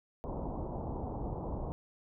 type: low-pass noise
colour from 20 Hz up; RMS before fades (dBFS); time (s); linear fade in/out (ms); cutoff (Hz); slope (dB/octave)
pink; -38; 0.24-1.72; 0; 970; 48
effects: none